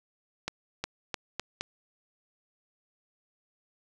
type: accelerating click train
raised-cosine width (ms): 0.2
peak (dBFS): -14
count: 5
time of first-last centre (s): 0.48-1.61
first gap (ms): 360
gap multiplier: 0.84
effects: none